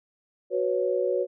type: chord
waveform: sine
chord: F# suspended fourth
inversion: none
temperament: equal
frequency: 370 / 493.9 / 554.4 Hz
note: F#4 / B4 / C#5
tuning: 0 / 0 / 0 cents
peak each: -27 dBFS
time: 0.5-1.27 s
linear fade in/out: 50 ms
effects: none